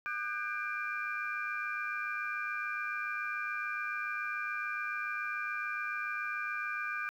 sine tone cluster, 1212 / 1498 / 1605 / 2378 Hz, D#6 / F#6 / G6 / D7, -46 / +21 / +40 / +21 cents, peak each -39 / -39 / -39 / -39 dBFS, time 0.06-7.09 s, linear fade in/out 0 ms, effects tanh soft clip ceiling -24 dBFS + 11-bit

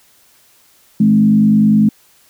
sine tone with frequency modulation, 212.6 Hz, G#3, 41 cents sharp, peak -7 dBFS, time 1-1.89 s, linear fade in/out 5 ms, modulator 49.9 Hz, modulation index 0.71, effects white hiss -51 dBFS RMS until 2.29 s

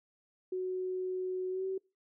sine tone with pitch glide, 370 to 380.8 Hz, F#4 to F#4, 0 to +50 cents, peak -32 dBFS, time 0.52-1.78 s, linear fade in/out 5 ms, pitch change +50 cents, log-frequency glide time 1.5-1.65 s, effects noise-tail reverb RT60 0.3 s tail -26 dB re dry

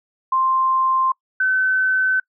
sine tone pair in turn, 1050 / 1522.8 Hz, C6 / F#6, +6 / +49 cents, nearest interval tritone, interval 643 cents, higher second, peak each -15 dBFS, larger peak neither, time 0.32-1.12 / 1.4-2.2 s, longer neither, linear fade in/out 5 ms, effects noise-tail reverb RT60 0.1 s tail -25 dB re dry

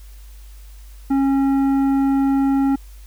sine tone with tanh clipping, 273.1 Hz, C#4, 26 cents flat, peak -16 dBFS, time 1.1-2.76 s, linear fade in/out 10 ms, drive 10 dB, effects added 50 Hz sine -37 dBFS peak until 3.06 s + white hiss -52 dBFS RMS until 3.06 s

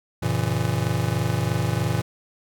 square chord, F# dominant seventh, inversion none, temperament just, 92.5 / 115.62 / 138.75 / 166.5 Hz, F#2 / A#2 / C#3 / E3, 0 / -14 / +2 / +18 cents, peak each -30 / -25 / -30 / -28 dBFS, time 0.22-2.02 s, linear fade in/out 10 ms, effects none

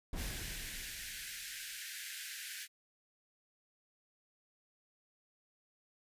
brown noise with exponential decay, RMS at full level -37 dBFS, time 0.13-1.79 s, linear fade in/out 2 ms, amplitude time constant 360 ms
pink high-pass noise, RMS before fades -45 dBFS, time 0.15-2.68 s, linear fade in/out 50 ms, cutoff 1500 Hz, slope 96 dB/octave
effects resampled to 32000 Hz

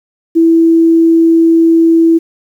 sine tone, 329.6 Hz, E4, in tune, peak -4 dBFS, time 0.35-2.19 s, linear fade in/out 20 ms, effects 7-bit

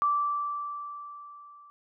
sine tone with level ramp, 1166 Hz, D6, 13 cents flat, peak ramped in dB -21 to -50 dBFS, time 0.02-1.7 s, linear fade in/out 0 ms, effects none

